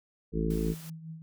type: harmonic tone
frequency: 55 Hz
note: A1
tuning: in tune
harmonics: 1 / 3 / 4 / 5 / 6 / 7 / 8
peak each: -32 / -31 / -35 / -38 / -36 / -40 / -35 dBFS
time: 0.32-0.75 s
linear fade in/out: 50 ms
type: tone with tremolo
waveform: sine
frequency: 161 Hz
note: E3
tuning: 41 cents flat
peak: -37 dBFS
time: 0.49-1.22 s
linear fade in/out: 0 ms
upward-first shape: triangle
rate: 5.3 Hz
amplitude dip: 65%
type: noise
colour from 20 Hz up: white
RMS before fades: -49 dBFS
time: 0.5-0.9 s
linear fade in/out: 5 ms
effects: none